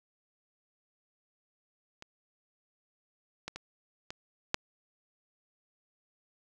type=clicks; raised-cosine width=0.2 ms; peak=-28 / -20 / -23 / -22 / -9 dBFS; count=5; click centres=2.024 / 3.48 / 3.56 / 4.105 / 4.544 s; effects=none